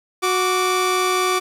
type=tone pair together; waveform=sawtooth; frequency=367.3 / 1166 Hz; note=F#4 / D6; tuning=-13 / -13 cents; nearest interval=octave + minor sixth; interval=2000 cents; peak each=-16 dBFS; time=0.22-1.4 s; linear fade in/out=20 ms; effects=low-pass 12000 Hz 12 dB/octave + 8-bit